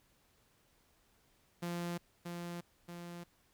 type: tone with echo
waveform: sawtooth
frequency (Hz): 173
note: F3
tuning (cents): -16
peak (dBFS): -33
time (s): 1.62-1.98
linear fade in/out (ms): 10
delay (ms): 630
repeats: 2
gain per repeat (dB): -4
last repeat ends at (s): 3.24
effects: pink hiss -71 dBFS RMS until 3.53 s